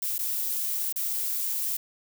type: noise with dropouts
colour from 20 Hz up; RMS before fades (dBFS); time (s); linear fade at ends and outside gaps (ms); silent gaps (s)
violet; -29; 0.02-1.77; 5; 0.182-0.189 / 0.926-0.959
effects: none